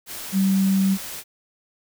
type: tone in noise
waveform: sine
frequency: 192.7 Hz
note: G3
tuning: 29 cents flat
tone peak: -16 dBFS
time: 0.32-0.98 s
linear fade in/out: 50 ms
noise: white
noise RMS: -34 dBFS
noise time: 0.06-1.24 s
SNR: +15 dB
effects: none